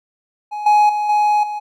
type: tone with level steps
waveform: triangle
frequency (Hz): 838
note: G#5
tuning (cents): +15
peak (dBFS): -21 / -7 / -15 / -10 / -20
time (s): 0.51-1.6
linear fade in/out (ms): 20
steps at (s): 0.66 / 0.89 / 1.09 / 1.43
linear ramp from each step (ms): 5
effects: none